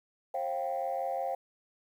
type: chord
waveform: sine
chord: C suspended fourth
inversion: none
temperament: equal with one note detuned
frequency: 534.9 / 698.5 / 784 Hz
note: C5 / F5 / G5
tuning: +38 / 0 / 0 cents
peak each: -34 dBFS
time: 0.34-1.35 s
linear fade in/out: 5 ms
effects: tanh soft clip ceiling -24 dBFS + 10-bit